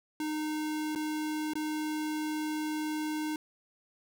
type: tone with dropouts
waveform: square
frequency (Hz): 307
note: D#4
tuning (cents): -23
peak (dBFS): -32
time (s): 0.2-3.36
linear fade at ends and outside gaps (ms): 2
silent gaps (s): 0.951-0.958 / 1.535-1.554
effects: none

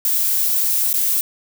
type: noise with dropouts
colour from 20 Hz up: violet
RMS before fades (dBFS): -18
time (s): 0.05-1.21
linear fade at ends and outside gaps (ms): 1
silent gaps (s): 0.93-0.939
effects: none

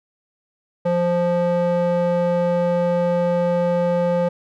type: tone with band-pass filter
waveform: square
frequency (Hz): 174.61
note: F3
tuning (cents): 0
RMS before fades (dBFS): -19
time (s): 0.85-4.29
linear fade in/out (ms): 10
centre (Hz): 510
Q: 1.8
effects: none

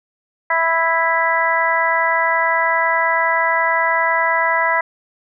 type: harmonic tone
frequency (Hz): 329.6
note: E4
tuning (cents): 0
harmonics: 2 / 3 / 4 / 5 / 6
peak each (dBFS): -22 / -18 / -24 / -22 / -19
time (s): 0.5-4.81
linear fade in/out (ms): 5
effects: none

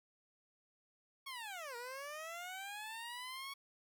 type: linear two-way sweep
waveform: 15% pulse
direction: down then up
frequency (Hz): 1116 to 466.2 to 1116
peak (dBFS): -38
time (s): 1.26-3.54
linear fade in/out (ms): 10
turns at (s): 1.76
effects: none

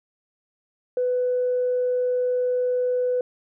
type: tone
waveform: sine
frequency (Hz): 498.3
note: B4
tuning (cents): +15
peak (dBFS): -19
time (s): 0.97-3.21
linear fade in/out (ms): 2
effects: tanh soft clip ceiling -15 dBFS

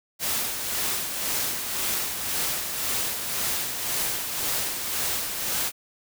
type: noise with tremolo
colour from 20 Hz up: white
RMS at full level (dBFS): -26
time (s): 0.19-5.72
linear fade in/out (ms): 50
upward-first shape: sine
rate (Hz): 1.9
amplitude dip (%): 45
effects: none

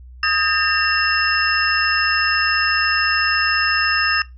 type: tone cluster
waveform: sine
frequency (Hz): 1250 / 1610 / 1807 / 2737 / 5230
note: D#6 / G6 / A6 / F7 / E8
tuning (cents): +8 / +46 / +46 / -36 / -15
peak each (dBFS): -22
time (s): 0.23-4.22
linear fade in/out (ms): 2
effects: noise-tail reverb RT60 0.2 s tail -19 dB re dry + added 62 Hz sine -37 dBFS peak until 4.37 s

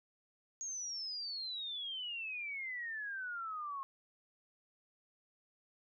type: exponential sweep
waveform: sine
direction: down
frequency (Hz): 6645 to 1075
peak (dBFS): -39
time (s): 0.61-3.83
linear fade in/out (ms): 0
effects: none

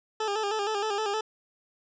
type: tone with vibrato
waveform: 20% pulse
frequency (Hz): 419.4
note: G#4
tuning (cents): +17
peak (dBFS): -22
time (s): 0.2-1.21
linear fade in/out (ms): 5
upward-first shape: square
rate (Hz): 6.4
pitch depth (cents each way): 67
effects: resampled to 16000 Hz

